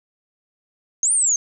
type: linear two-way sweep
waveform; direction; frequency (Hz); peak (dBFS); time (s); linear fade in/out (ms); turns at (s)
sine; up then down; 6240 to 9310 to 6240; -15; 1.03-1.36; 2; 1.12
effects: none